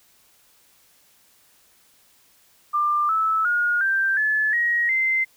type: tone with pitch steps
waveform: sine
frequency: 1192 / 1307.4 / 1434 / 1572.9 / 1725.1 / 1892.2 / 2075 Hz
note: D6 / E6 / F6 / G6 / A6 / A#6 / C7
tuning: +25 / -15 / +45 / +5 / -35 / +25 / -15 cents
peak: -18 dBFS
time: 2.73-5.25 s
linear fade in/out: 20 ms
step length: 360 ms
effects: white hiss -58 dBFS RMS until 5.36 s